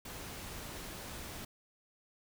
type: noise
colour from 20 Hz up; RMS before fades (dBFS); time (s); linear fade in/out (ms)
pink; -45; 0.05-1.45; 5
effects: none